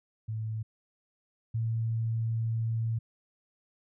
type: tone pair in turn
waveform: sine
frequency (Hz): 110 / 113.42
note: A2 / A#2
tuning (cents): 0 / -47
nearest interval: minor second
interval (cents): 53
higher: second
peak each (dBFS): -31 / -27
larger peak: second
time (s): 0.28-0.63 / 1.54-2.99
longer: second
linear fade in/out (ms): 10
effects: none